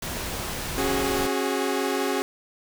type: noise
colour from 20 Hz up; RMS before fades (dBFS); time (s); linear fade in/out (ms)
pink; -31; 0.02-1.27; 5
type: chord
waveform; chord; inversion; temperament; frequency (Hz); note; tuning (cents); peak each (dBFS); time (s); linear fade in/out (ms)
sawtooth; C# suspended fourth; none; equal with one note detuned; 272.7 / 370 / 415.3; C#4 / F#4 / G#4; -28 / 0 / 0; -24; 0.78-2.22; 0
effects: none